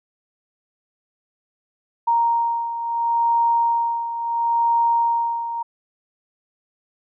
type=beating tone pair; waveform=sine; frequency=932.3 / 933.03 Hz; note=A#5 / A#5; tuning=0 / +1 cents; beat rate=0.73 Hz; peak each=-18 / -24 dBFS; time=2.07-5.63 s; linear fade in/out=10 ms; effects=none